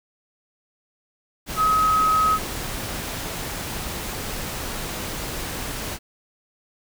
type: tone in noise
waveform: sine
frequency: 1272 Hz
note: D#6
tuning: 38 cents sharp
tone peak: -16 dBFS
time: 1.56-2.39 s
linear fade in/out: 50 ms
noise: pink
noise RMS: -30 dBFS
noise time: 1.46-5.99 s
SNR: +11 dB
effects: none